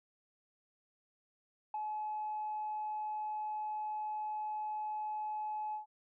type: tone with ADSR envelope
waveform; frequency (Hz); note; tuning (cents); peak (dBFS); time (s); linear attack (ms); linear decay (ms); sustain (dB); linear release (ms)
sine; 853; G#5; +46; -33; 1.74-5.86; 3; 23; -2; 120
effects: tanh soft clip ceiling -31 dBFS